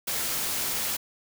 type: noise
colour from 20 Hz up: white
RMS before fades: -29 dBFS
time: 0.07-0.97 s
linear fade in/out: 10 ms
effects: none